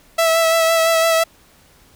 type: tone with vibrato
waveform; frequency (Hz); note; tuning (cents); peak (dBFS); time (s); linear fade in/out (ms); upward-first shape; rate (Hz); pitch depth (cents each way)
sawtooth; 656; E5; -9; -9; 0.18-1.24; 10; sine; 5.9; 20
effects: pink hiss -51 dBFS RMS until 1.95 s